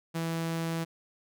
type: tone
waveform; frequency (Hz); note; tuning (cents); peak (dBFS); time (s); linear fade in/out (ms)
sawtooth; 164.81; E3; 0; -26; 0.14-0.85; 20
effects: none